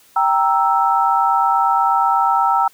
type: chord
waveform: sine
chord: E diminished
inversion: first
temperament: equal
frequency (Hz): 784 / 932.3 / 1318.5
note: G5 / Bb5 / E6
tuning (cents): 0 / 0 / 0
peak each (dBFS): -17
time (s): 0.16-2.68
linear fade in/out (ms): 5
effects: white hiss -51 dBFS RMS until 2.73 s + high-pass 60 Hz 12 dB/octave